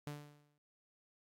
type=tone with exponential decay; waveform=sawtooth; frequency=146.83 Hz; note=D3; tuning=in tune; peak=-36 dBFS; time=0.07-0.58 s; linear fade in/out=0 ms; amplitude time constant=110 ms; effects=AAC 64 kbps